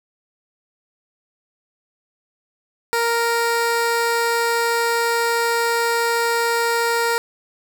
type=tone; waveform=15% pulse; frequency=466.2 Hz; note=A#4; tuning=in tune; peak=-11 dBFS; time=2.93-7.18 s; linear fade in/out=0 ms; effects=none